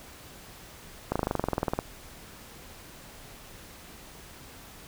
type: slowing click train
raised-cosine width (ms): 1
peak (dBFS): -12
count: 16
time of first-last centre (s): 1.12-1.79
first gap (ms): 36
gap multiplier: 1.03
effects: pink hiss -48 dBFS RMS until 4.87 s